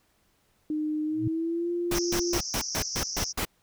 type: tone with pitch glide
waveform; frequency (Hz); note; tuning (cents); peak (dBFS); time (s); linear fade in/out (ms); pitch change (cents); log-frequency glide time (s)
sine; 305.8 to 347.2; D#4 to F4; -30 to -10; -26; 0.7-2.38; 2; +220; 1.04-1.71
type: tone with exponential growth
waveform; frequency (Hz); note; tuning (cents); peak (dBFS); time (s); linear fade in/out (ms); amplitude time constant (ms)
sine; 119.1; A#2; +38; -23; 1.11-1.28; 5; 35
type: noise bursts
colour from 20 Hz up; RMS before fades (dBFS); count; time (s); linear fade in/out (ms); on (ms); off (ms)
pink; -29; 8; 1.91-3.452; 5; 79; 130
type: band-pass noise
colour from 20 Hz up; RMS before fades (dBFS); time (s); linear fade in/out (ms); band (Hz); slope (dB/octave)
white; -34; 1.94-3.33; 20; 5200 to 6100; 96
effects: pink hiss -68 dBFS RMS until 3.62 s